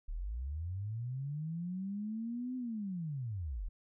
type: linear two-way sweep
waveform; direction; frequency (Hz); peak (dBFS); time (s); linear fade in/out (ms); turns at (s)
sine; up then down; 33.61 to 257.3 to 33.63; -36; 0.08-3.69; 10; 2.56
effects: none